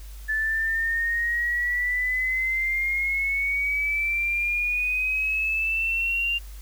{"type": "exponential sweep", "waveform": "sine", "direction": "up", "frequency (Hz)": [1741, 2794], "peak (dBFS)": -22, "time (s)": [0.28, 6.39], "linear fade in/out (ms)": 20, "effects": ["added 50 Hz sine -37 dBFS peak until 6.61 s", "white hiss -51 dBFS RMS until 6.61 s"]}